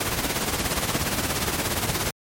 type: noise with tremolo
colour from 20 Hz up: pink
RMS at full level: -22 dBFS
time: 0-2.11 s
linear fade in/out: 5 ms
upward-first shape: triangle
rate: 17 Hz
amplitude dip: 65%
effects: high-pass 60 Hz 12 dB/octave + MP3 64 kbps